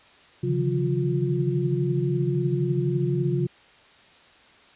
sine tone cluster, 136.8 / 149.1 / 160.5 / 176.7 / 354 Hz, C#3 / D3 / E3 / F3 / F4, -23 / +27 / -46 / +21 / +23 cents, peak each -24 / -32 / -32 / -29 / -27 dBFS, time 0.43-3.47 s, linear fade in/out 10 ms, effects white hiss -53 dBFS RMS until 4.75 s + resampled to 8000 Hz

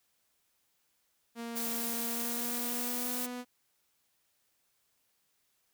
sawtooth tone with pitch glide, 233.1 to 247 Hz, A#3 to B3, 0 to 0 cents, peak -34 dBFS, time 1.35-3.45 s, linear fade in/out 50 ms, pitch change +100 cents, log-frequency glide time 1.98-3.21 s
blue noise, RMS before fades -36 dBFS, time 1.55-3.27 s, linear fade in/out 20 ms
effects white hiss -75 dBFS RMS until 5.73 s

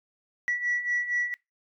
sine beating tone pair, 1943 / 1947.3 Hz, B6 / B6, -29 / -25 cents, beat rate 4.3 Hz, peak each -31 / -26 dBFS, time 0.48-1.34 s, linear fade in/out 0 ms, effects noise-tail reverb RT60 0.2 s tail -23 dB re dry + tanh soft clip ceiling -20 dBFS

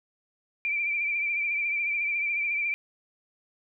sine tone with vibrato, 2349 Hz, D7, in tune, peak -25 dBFS, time 0.65-2.74 s, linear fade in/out 0 ms, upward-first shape triangle, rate 14 Hz, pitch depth 54 cents each way, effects none

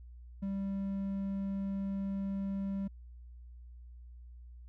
triangle tone, 196 Hz, G3, in tune, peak -31 dBFS, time 0.42-2.88 s, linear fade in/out 10 ms, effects added 60 Hz sine -48 dBFS peak until 4.68 s

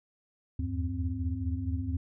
sine tone cluster, 78.2 / 82.6 / 97.3 / 261.2 Hz, D#2 / E2 / G2 / C4, +9 / +4 / -12 / -3 cents, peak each -34 / -36 / -34 / -36 dBFS, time 0.59-1.97 s, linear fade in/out 5 ms, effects none

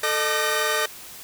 sawtooth tone cluster, 441.3 / 610 / 1197 / 1529 / 1869 Hz, A4 / D#5 / D6 / G6 / A#6, +5 / -34 / +33 / -44 / +4 cents, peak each -24 dBFS, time 0.03-0.86 s, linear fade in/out 5 ms, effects white hiss -41 dBFS RMS until 1.23 s

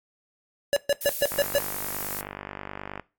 square tone bursts, 570 Hz, C#5, 48 cents sharp, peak -19 dBFS, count 6, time 0.73-1.584 s, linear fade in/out 0 ms, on 34 ms, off 130 ms
violet noise, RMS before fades -31 dBFS, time 1.01-2.21 s, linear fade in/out 2 ms
click train, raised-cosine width 0.5 ms, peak -19 dBFS, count 84, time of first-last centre 1.32-2.997 s, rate 49.5 Hz
effects noise-tail reverb RT60 0.3 s tail -20 dB re dry + AAC 64 kbps

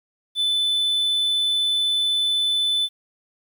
triangle tone, 3508 Hz, A7, 6 cents flat, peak -17 dBFS, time 0.35-2.89 s, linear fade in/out 50 ms, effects 9-bit

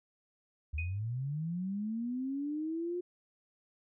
sine linear sweep, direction up, 71.1 to 359.4 Hz, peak -33 dBFS, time 0.73-3.01 s, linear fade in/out 10 ms
sine tone with exponential decay, 2492 Hz, D#7, 2 cents sharp, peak -34 dBFS, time 0.78-0.99 s, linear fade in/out 5 ms, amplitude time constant 45 ms
effects none

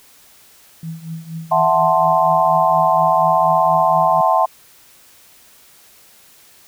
sine tone with tremolo, 163 Hz, E3, 19 cents flat, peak -23 dBFS, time 0.83-4.21 s, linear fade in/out 2 ms, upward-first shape triangle, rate 4.2 Hz, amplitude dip 85%
sine chord, F# half-diminished seventh, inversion third, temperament equal, 659.3 / 740 / 880 / 1046.5 Hz, E5 / F#5 / A5 / C6, 0 / 0 / 0 / 0 cents, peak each -17 dBFS, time 1.51-4.46 s, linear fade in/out 10 ms
effects white hiss -48 dBFS RMS until 6.67 s

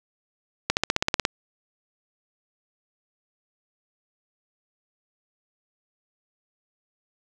accelerating click train, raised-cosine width 0.2 ms, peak -3 dBFS, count 10, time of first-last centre 0.7-1.251 s, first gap 69 ms, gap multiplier 0.97, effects none

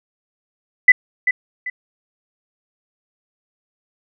sine tone with echo, 1998 Hz, B6, 20 cents sharp, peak -3 dBFS, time 0.88-0.92 s, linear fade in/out 5 ms, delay 390 ms, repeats 2, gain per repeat -10 dB, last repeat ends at 1.7 s, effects none

